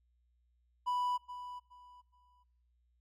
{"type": "tone with echo", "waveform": "triangle", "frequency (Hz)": 987.8, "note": "B5", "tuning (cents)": 0, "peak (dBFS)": -29, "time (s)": [0.86, 1.18], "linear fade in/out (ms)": 20, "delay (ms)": 420, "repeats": 3, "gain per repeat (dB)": -12, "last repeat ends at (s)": 2.44, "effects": ["noise-tail reverb RT60 0.7 s tail -23 dB re dry", "added 60 Hz sine -70 dBFS peak until 3 s"]}